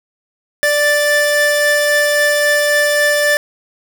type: tone pair together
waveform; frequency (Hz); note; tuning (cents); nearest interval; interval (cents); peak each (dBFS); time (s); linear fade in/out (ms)
45% pulse; 587.9 / 1760; D5 / A6; +2 / 0; octave + perfect fifth; 1898; -14 / -14; 0.63-3.37; 0
effects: none